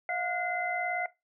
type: tone cluster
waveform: sine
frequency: 658 / 716 / 1443 / 2057 Hz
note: E5 / F5 / F#6 / C7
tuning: -3 / +43 / -44 / -30 cents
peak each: -38 / -33 / -38 / -32 dBFS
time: 0.09-1.06 s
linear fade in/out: 2 ms
effects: noise-tail reverb RT60 0.2 s tail -18 dB re dry